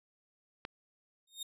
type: click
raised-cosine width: 0.3 ms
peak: -23 dBFS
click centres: 0.651 s
type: tone with exponential growth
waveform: sawtooth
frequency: 3691 Hz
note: A#7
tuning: 18 cents flat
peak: -33 dBFS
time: 1.27-1.43 s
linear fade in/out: 5 ms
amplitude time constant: 34 ms
effects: resampled to 32000 Hz